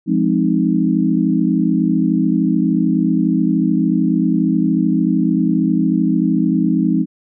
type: chord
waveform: sine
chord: F minor seventh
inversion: none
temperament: equal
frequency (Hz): 174.61 / 207.7 / 261.6 / 311.1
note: F3 / Ab3 / C4 / Eb4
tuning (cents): 0 / 0 / 0 / 0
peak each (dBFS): -18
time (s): 0.06-7.06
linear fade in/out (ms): 50
effects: none